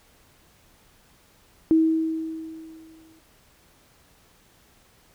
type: tone with exponential decay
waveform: sine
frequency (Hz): 321.2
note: E4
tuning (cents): -45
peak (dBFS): -13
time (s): 1.71-3.19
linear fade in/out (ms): 0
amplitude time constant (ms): 320
effects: pink hiss -58 dBFS RMS until 5.14 s